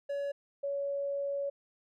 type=tone pair in turn; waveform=triangle / sine; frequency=565 / 561.7 Hz; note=C#5 / C#5; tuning=+33 / +23 cents; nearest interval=unison; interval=10 cents; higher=first; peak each=-30 / -31 dBFS; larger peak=first; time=0.09-0.32 / 0.63-1.5 s; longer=second; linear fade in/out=10 ms; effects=none